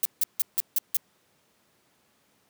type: noise bursts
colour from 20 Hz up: violet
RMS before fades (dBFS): -23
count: 6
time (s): 0.03-0.968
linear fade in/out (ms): 0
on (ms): 23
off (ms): 160
effects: pink hiss -66 dBFS RMS until 2.49 s + high-pass 150 Hz 12 dB/octave

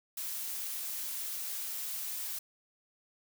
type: noise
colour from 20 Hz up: blue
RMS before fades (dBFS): -38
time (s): 0.17-2.39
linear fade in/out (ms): 5
effects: none

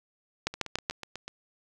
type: two click trains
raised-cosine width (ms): 0.2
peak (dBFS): -21 / -10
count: 7 / 4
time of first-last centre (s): 0.54-1.28 / 0.47-0.899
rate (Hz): 8.11 / 7
effects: none

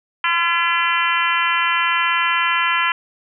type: harmonic tone with a mistuned harmonic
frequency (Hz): 340.5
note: F4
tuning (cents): -44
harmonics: 3 / 4 / 5 / 6 / 7 / 8 / 9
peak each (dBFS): -21 / -22 / -23 / -24 / -24 / -25 / -26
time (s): 0.24-2.92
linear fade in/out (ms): 2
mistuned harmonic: 6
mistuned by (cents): -21
effects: none

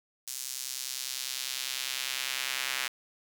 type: tone with high-pass filter sweep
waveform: square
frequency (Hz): 65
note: C2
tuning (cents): -11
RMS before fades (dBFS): -35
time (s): 0.27-2.88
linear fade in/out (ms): 5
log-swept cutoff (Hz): 6600 to 2000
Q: 1.1
effects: none

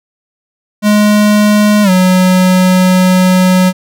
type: tone with pitch glide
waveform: square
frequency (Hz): 209.2 to 184.24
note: G#3 to F#3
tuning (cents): +13 to -7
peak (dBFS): -6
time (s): 0.82-3.73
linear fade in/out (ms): 50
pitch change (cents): -220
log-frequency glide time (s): 1.83-1.9
effects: none

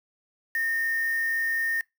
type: tone with quantisation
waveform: sine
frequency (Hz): 1831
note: A#6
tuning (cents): -32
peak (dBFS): -24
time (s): 0.55-1.81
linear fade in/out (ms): 2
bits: 6
effects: noise-tail reverb RT60 0.2 s tail -24 dB re dry

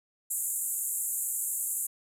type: band-pass noise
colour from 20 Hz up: pink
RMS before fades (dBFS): -32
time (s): 0.3-1.87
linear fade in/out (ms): 10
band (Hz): 7100 to 14000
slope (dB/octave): 96
effects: none

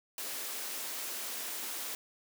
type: high-pass noise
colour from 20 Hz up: white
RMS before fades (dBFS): -39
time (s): 0.18-1.95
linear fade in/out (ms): 2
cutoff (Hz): 240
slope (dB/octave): 24
effects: none

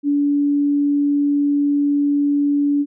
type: tone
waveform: sine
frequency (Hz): 287.3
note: D4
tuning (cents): -38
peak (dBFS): -14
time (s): 0.03-2.86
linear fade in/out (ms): 50
effects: none

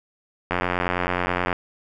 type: click train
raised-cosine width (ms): 0.5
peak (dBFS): -7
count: 92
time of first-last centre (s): 0.51-1.528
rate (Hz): 89.4
effects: none

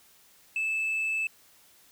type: tone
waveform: sine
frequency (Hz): 2624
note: E7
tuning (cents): -9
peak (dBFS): -24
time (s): 0.56-1.27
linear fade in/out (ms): 2
effects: tanh soft clip ceiling -25 dBFS + white hiss -59 dBFS RMS until 1.91 s

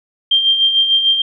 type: tone with tremolo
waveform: sine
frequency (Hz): 3175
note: G7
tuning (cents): +21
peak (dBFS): -8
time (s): 0.31-1.22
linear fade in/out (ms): 5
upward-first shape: sine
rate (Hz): 6.7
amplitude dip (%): 55
effects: none

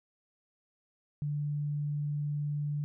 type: tone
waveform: sine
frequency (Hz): 146.83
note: D3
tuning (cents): 0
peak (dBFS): -30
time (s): 1.22-2.84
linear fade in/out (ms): 0
effects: none

